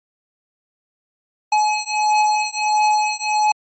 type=beating tone pair; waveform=square; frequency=848 / 849.5 Hz; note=G#5 / G#5; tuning=+36 / +39 cents; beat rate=1.5 Hz; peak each=-19 dBFS; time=1.52-3.52 s; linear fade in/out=5 ms; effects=MP3 32 kbps